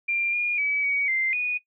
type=tone with pitch steps; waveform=sine; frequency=2382 / 2425 / 2286 / 2256 / 2086 / 2467 Hz; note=D7 / D#7 / D7 / C#7 / C7 / D#7; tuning=+24 / -45 / -47 / +30 / -6 / -15 cents; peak=-22 dBFS; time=0.08-1.58 s; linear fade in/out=10 ms; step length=250 ms; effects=noise-tail reverb RT60 0.1 s tail -18 dB re dry